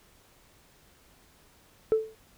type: tone with exponential decay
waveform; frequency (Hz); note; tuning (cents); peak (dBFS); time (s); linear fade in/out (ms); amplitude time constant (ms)
sine; 440; A4; 0; -15; 1.92-2.15; 0; 50
effects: tanh soft clip ceiling -16 dBFS + pink hiss -60 dBFS RMS until 2.37 s